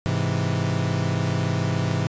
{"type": "chord", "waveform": "40% pulse", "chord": "Ab augmented", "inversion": "none", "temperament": "equal", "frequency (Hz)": [103.83, 130.81, 164.81], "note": ["Ab2", "C3", "E3"], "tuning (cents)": [0, 0, 0], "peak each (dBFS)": -25, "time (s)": [0.06, 2.07], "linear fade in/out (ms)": 0, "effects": ["resampled to 16000 Hz"]}